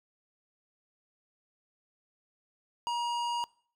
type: tone with hard clipping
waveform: triangle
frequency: 951 Hz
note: A#5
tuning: 34 cents sharp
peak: -31 dBFS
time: 2.87-3.44 s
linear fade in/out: 0 ms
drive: 17 dB
effects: noise-tail reverb RT60 0.5 s tail -23 dB re dry